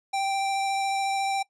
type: tone with vibrato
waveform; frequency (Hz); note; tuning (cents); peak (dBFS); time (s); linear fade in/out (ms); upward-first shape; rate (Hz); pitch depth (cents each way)
square; 784; G5; 0; -25; 0.13-1.43; 10; sine; 14; 11
effects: noise-tail reverb RT60 0.1 s tail -20 dB re dry + resampled to 22050 Hz